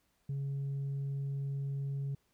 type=tone with tanh clipping; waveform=sine; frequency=138.59 Hz; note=C#3; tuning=in tune; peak=-34 dBFS; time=0.29-2.15 s; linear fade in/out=5 ms; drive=1 dB; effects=pink hiss -75 dBFS RMS until 2.33 s